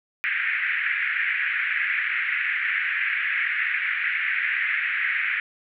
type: band-pass noise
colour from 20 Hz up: white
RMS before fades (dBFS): -25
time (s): 0.24-5.4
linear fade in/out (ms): 0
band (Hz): 1600 to 2300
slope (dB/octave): 48
effects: none